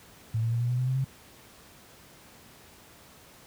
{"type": "tone with pitch steps", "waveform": "sine", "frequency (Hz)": [111.8, 114.68, 117.63, 120.66, 123.76, 126.95, 130.22, 133.57], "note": ["A2", "A#2", "A#2", "B2", "B2", "B2", "C3", "C3"], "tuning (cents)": [28, -28, 16, -40, 4, 48, -8, 36], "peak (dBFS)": -24, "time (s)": [0.34, 1.044], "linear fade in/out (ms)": 5, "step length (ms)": 88, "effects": ["pink hiss -53 dBFS RMS until 3.46 s", "high-pass 60 Hz 12 dB/octave"]}